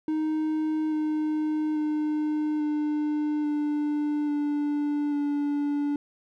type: tone with pitch steps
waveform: triangle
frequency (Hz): 311.1 / 307.3 / 303.6 / 300 / 296.4 / 292.8 / 289.3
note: D#4 / D#4 / D#4 / D4 / D4 / D4 / D4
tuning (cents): 0 / -21 / -42 / +37 / +16 / -5 / -26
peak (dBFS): -22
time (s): 0.08-5.96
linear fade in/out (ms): 2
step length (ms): 840
effects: none